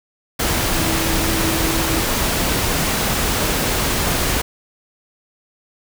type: tone in noise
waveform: sine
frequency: 326.2 Hz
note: E4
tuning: 18 cents flat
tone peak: -24 dBFS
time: 0.74-2.02 s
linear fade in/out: 10 ms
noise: pink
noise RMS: -19 dBFS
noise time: 0.39-4.42 s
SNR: -8 dB
effects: none